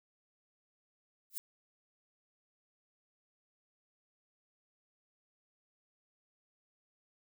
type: noise with exponential growth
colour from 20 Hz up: violet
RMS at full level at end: -34 dBFS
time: 1.3-1.38 s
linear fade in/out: 0 ms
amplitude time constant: 17 ms
effects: none